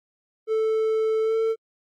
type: tone with pitch glide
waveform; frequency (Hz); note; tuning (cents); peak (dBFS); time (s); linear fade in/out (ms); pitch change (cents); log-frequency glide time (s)
triangle; 440 to 447.4; A4 to A4; 0 to +29; -18; 0.47-1.56; 50; +29; 1.22-1.36
effects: AAC 64 kbps